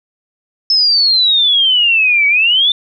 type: exponential two-way sweep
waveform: sine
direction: down then up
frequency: 5274 to 2252 to 3599 Hz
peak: -8 dBFS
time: 0.7-2.72 s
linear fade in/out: 2 ms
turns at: 2.27 s
effects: none